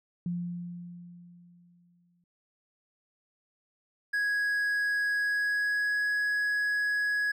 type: tone with exponential decay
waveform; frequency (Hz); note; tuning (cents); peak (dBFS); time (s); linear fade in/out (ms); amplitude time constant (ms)
sine; 174.61; F3; 0; -28; 0.26-2.24; 2; 430
type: tone with pitch glide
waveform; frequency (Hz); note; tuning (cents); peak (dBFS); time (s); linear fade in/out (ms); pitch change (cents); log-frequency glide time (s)
triangle; 1661.2 to 1672.8; G#6 to G#6; 0 to +12; -24; 4.13-7.32; 10; +12; 5.14-6.04
effects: none